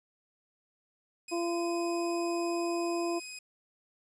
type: tone with vibrato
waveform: 15% pulse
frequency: 2513 Hz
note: D#7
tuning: 17 cents sharp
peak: -34 dBFS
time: 1.28-3.39 s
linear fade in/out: 5 ms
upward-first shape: triangle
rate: 18 Hz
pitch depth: 10 cents each way
type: harmonic tone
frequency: 341.5 Hz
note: F4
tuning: 39 cents flat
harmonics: 1 / 2 / 3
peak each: -30 / -36 / -40 dBFS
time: 1.31-3.2 s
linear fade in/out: 20 ms
effects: resampled to 22050 Hz + 10-bit